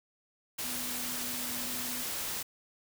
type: tone in noise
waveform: sine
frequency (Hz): 246.9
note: B3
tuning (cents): 0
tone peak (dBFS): -44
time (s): 0.64-2.03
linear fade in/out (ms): 10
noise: white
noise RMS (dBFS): -36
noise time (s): 0.58-2.43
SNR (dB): -11
effects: none